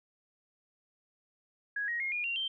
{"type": "tone with pitch steps", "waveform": "sine", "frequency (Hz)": [1661.2, 1886.3, 2142, 2432, 2762, 3136], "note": ["G#6", "A#6", "C7", "D#7", "F7", "G7"], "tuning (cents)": [0, 20, 40, -40, -20, 0], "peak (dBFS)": -31, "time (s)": [1.76, 2.48], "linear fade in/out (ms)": 5, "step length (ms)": 120, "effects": []}